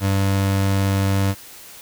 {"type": "tone pair together", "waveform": "square", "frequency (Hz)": [97.9, 195.8], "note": ["G2", "G3"], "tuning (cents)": [-2, -2], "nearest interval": "octave", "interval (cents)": 1200, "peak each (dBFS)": [-18, -25], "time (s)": [0, 1.35], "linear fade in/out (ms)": 50, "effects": ["white hiss -41 dBFS RMS until 1.81 s"]}